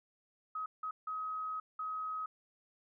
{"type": "tone bursts at uneven times", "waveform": "sine", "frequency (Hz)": 1268, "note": "D#6", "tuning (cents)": 32, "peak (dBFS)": -36, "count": 4, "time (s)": [[0.55, 0.66], [0.83, 0.91], [1.07, 1.6], [1.79, 2.26]], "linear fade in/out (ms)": 5, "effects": []}